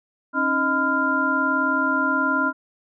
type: tone cluster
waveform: sine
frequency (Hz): 270.8 / 309.6 / 626 / 1011 / 1396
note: C#4 / D#4 / D#5 / B5 / F6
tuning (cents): -40 / -9 / +10 / +40 / -1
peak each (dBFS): -25 / -30 / -30 / -25 / -21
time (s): 0.33-2.53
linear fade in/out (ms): 50
effects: none